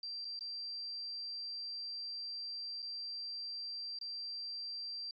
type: tone with dropouts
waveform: sine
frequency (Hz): 4710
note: D8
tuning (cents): +4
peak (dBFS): -40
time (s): 0.03-5.11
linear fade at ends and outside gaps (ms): 2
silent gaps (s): 0.247-0.251 / 0.392-0.408 / 2.821-2.826 / 3.988-4.012
effects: AAC 64 kbps